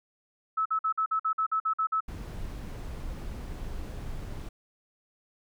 sine tone bursts, 1300 Hz, E6, 24 cents flat, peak -24 dBFS, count 11, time 0.57-2.006 s, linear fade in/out 10 ms, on 86 ms, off 49 ms
brown noise, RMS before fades -37 dBFS, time 2.08-4.49 s, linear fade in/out 5 ms
effects none

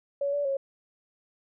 sine tone with pitch steps, 563 / 576 / 547 Hz, C#5 / D5 / C#5, +27 / -34 / -23 cents, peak -25 dBFS, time 0.21-0.57 s, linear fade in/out 5 ms, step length 120 ms, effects none

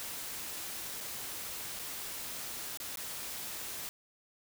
white noise with dropouts, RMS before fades -41 dBFS, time 0-3.89 s, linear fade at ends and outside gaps 0 ms, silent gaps 1.004-1.008 / 1.791-1.795 / 2.773-2.801 / 2.958-2.972 s, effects none

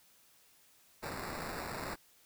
white noise with sample-and-hold, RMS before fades -41 dBFS, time 1.02-1.96 s, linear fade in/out 20 ms, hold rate 3150 Hz, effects white hiss -65 dBFS RMS until 2.25 s

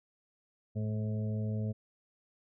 harmonic tone with a mistuned harmonic, 107.5 Hz, A2, 40 cents flat, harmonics 1 / 2 / 4 / 5 / 6, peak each -32 / -37 / -46 / -48 / -50 dBFS, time 0.75-1.73 s, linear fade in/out 20 ms, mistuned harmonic 1, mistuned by +15 cents, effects none

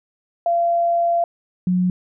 sine tone pair in turn, 685 / 181.43 Hz, F5 / F#3, -34 / -34 cents, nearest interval octave + major seventh, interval 2300 cents, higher first, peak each -15 dBFS, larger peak neither, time 0.46-1.24 / 1.67-1.9 s, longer first, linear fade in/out 2 ms, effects none

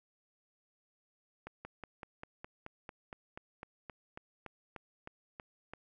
slowing click train, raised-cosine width 0.5 ms, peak -29 dBFS, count 18, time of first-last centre 1.47-5.736 s, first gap 180 ms, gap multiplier 1.04, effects none

